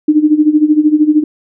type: tone with tremolo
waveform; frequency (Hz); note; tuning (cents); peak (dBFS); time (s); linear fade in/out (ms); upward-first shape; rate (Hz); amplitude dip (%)
sine; 303.6; D#4; -42; -3; 0.08-1.24; 5; sine; 13; 80
effects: none